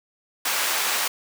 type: high-pass noise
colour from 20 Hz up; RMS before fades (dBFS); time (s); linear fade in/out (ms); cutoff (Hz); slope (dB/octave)
pink; -24; 0.45-1.08; 5; 890; 12
effects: none